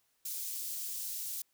white high-pass noise, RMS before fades -39 dBFS, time 0.25-1.42 s, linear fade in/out 5 ms, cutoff 5700 Hz, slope 12 dB/octave, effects white hiss -75 dBFS RMS until 1.53 s

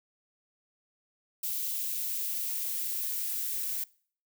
violet noise with high-pass filter sweep, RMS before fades -33 dBFS, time 1.43-3.84 s, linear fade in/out 5 ms, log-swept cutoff 2700 to 1500 Hz, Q 1.3, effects noise-tail reverb RT60 0.5 s tail -23 dB re dry

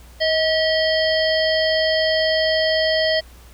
harmonic tone with a mistuned harmonic, 634 Hz, D#5, 32 cents sharp, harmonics 1 / 3 / 5 / 7 / 8, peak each -18 / -23 / -25 / -26 / -27 dBFS, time 0.2-3.21 s, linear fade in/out 20 ms, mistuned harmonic 3, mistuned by +28 cents, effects added 60 Hz sine -42 dBFS peak until 3.53 s + pink hiss -49 dBFS RMS until 3.53 s

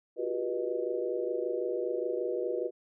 sine tone cluster, 349 / 374.2 / 401 / 485.5 / 618 Hz, F4 / F#4 / G4 / B4 / D#5, -1 / +20 / +39 / -30 / -12 cents, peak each -37 / -35 / -39 / -33 / -39 dBFS, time 0.16-2.71 s, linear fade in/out 50 ms, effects none

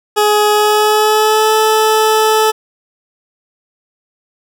20% pulse tone with pitch glide, 420 to 435.6 Hz, G#4 to A4, +19 to -17 cents, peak -4 dBFS, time 0.16-2.52 s, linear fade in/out 20 ms, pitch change +64 cents, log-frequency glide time 0.53-1.54 s, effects none

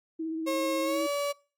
sine tone with vibrato, 321.7 Hz, E4, 42 cents flat, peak -30 dBFS, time 0.19-1.07 s, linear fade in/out 10 ms, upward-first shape sine, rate 16 Hz, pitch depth 23 cents each way
35% pulse tone with pitch glide, 540 to 572.1 Hz, C#5 to D5, -45 to -45 cents, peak -26 dBFS, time 0.46-1.33 s, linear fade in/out 20 ms, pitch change +100 cents, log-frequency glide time 0.83-1.04 s
effects noise-tail reverb RT60 0.4 s tail -24 dB re dry + Opus 48 kbps

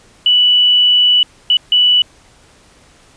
sine tone bursts at uneven times, 2960 Hz, F#7, in tune, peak -7 dBFS, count 3, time 0.26-1.23 / 1.5-1.57 / 1.72-2.02 s, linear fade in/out 2 ms, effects pink hiss -47 dBFS RMS until 3.16 s + resampled to 22050 Hz

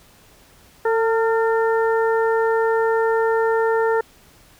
harmonic tone with a mistuned harmonic, 450 Hz, A4, 39 cents sharp, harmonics 1 / 2 / 3 / 4, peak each -17 / -23 / -27 / -29 dBFS, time 0.85-4.01 s, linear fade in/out 5 ms, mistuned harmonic 3, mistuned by +44 cents, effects pink hiss -51 dBFS RMS until 4.59 s

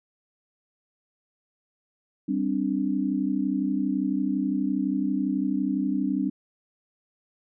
sine chord, G suspended fourth, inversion none, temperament equal, 196 / 261.6 / 293.7 Hz, G3 / C4 / D4, 0 / 0 / 0 cents, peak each -28 / -27 / -27 dBFS, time 2.28-6.3 s, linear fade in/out 10 ms, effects none

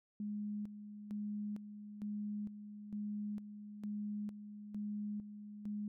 sine tone with tremolo, 208.1 Hz, G#3, 4 cents sharp, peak -38 dBFS, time 0.2-5.88 s, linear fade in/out 2 ms, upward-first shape square, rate 1.1 Hz, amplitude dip 65%, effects none

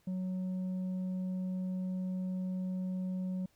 sine tone with tanh clipping, 185 Hz, F#3, in tune, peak -34 dBFS, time 0.07-3.46 s, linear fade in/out 5 ms, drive 4 dB, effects pink hiss -71 dBFS RMS until 3.55 s

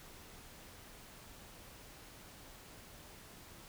silence, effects pink hiss -55 dBFS RMS until 3.68 s

